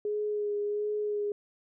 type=tone with vibrato; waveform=sine; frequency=416.3 Hz; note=G#4; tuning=4 cents sharp; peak=-28 dBFS; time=0.05-1.32 s; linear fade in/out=2 ms; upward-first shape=sine; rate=1.4 Hz; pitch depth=19 cents each way; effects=none

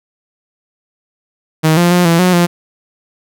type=tone with pitch steps; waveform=sawtooth; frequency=157.8 / 174.1 / 177.6 / 167.5 / 181.8 / 173.8 Hz; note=D#3 / F3 / F3 / E3 / F#3 / F3; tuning=+25 / -5 / +29 / +28 / -30 / -8 cents; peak=-4 dBFS; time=1.63-2.47 s; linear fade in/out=20 ms; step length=140 ms; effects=none

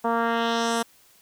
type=tone with low-pass filter sweep; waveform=10% pulse; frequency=231.2 Hz; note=A#3; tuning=14 cents flat; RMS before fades=-24 dBFS; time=0.04-0.83 s; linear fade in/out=10 ms; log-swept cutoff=920 to 11000 Hz; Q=1.5; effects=white hiss -57 dBFS RMS until 1.21 s

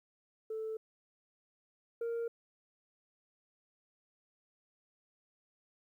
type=tone pair in turn; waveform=sine; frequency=440 / 464.9 Hz; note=A4 / A#4; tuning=0 / -5 cents; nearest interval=minor second; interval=95 cents; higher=second; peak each=-35 / -31 dBFS; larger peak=second; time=0.5-0.77 / 2.01-2.28 s; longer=neither; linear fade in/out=5 ms; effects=tanh soft clip ceiling -33 dBFS + 12-bit

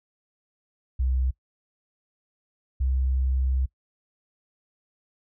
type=tone pair in turn; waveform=sine; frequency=64.2 / 65.13 Hz; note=C2 / C2; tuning=-32 / -7 cents; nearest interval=unison; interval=25 cents; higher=second; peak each=-21 / -21 dBFS; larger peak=neither; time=0.99-1.31 / 2.8-3.66 s; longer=second; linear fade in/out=10 ms; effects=noise-tail reverb RT60 0.1 s tail -21 dB re dry

